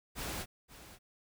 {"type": "noise with echo", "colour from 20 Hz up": "pink", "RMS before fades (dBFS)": -39, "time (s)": [0.15, 0.46], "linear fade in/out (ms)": 50, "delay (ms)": 530, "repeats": 1, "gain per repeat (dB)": -14, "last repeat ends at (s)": 0.99, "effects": []}